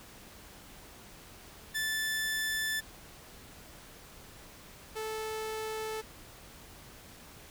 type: tone pair in turn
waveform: sawtooth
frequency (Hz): 1755 / 437.2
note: A6 / A4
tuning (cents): -5 / -11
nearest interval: 2 octaves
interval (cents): 2406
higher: first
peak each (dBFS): -27 / -31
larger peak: first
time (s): 1.74-2.81 / 4.95-6.02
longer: neither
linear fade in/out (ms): 20
effects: pink hiss -52 dBFS RMS until 7.5 s